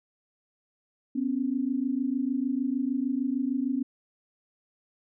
sine tone pair together, 250.4 / 277 Hz, B3 / C#4, +24 / -1 cents, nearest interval major second, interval 175 cents, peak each -28 / -28 dBFS, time 1.15-3.83 s, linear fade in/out 10 ms, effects none

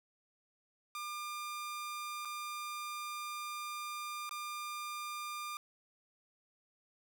sawtooth tone with dropouts, 1200 Hz, D6, 37 cents sharp, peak -36 dBFS, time 0.95-5.57 s, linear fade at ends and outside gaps 1 ms, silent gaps 2.25-2.254 / 4.293-4.31 s, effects none

